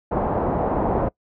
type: low-pass noise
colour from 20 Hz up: white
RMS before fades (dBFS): -22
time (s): 0.11-1.09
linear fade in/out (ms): 10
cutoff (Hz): 840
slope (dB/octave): 24
effects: noise-tail reverb RT60 0.1 s tail -23 dB re dry

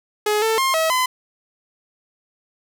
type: tone with pitch steps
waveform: sawtooth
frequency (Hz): 421.3 / 445 / 1063 / 643 / 1017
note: G#4 / A4 / C6 / E5 / C6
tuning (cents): +25 / +20 / +27 / -43 / -50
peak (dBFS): -13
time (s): 0.26-1.06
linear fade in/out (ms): 5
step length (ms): 160
effects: none

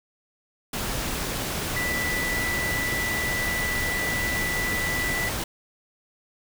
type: tone in noise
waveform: sine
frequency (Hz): 1975.5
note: B6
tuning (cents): 0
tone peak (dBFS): -26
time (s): 1.76-5.29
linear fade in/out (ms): 5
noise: pink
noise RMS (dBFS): -29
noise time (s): 0.73-5.44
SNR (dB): 0
effects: none

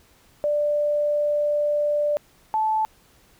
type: tone pair in turn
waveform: sine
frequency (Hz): 590 / 871.8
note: D5 / A5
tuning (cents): +8 / -16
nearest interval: perfect fifth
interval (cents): 676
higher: second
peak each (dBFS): -19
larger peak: neither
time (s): 0.44-2.17 / 2.54-2.85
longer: first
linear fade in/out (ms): 0
effects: pink hiss -57 dBFS RMS until 3.39 s

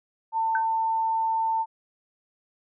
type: tone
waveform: sine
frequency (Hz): 896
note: A5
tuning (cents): +31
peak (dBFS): -22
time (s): 0.32-1.66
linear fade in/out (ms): 50
type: tone with exponential decay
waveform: sine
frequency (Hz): 1534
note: G6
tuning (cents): -38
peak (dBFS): -21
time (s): 0.55-0.67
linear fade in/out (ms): 2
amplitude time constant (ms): 24
effects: none

